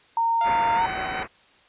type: tone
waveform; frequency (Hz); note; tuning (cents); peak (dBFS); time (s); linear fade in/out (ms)
sine; 920; A#5; -23; -19; 0.17-0.86; 2
type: tone with pitch glide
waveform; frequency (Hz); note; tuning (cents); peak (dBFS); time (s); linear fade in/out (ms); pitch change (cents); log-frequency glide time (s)
sawtooth; 698.5 to 757.3; F5 to F#5; 0 to +40; -25; 0.41-1.23; 2; +140; 0.75-0.84
type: low-pass noise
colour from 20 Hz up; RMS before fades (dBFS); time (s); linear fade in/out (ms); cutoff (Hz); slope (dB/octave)
white; -32; 0.43-1.28; 50; 2300; 48
effects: white hiss -56 dBFS RMS until 1.68 s + resampled to 8000 Hz